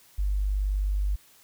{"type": "tone", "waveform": "sine", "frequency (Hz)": 49.5, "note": "G1", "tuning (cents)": 18, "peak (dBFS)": -23, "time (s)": [0.18, 1.16], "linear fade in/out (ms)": 10, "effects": ["white hiss -57 dBFS RMS until 1.43 s"]}